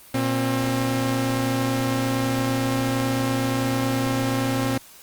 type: tone pair together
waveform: sawtooth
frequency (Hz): 119.03 / 266.9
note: A#2 / C4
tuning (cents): +37 / +35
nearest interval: octave + major second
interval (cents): 1398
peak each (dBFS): -21 / -19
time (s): 0.14-4.78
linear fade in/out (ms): 5
effects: white hiss -47 dBFS RMS until 5.02 s + Opus 32 kbps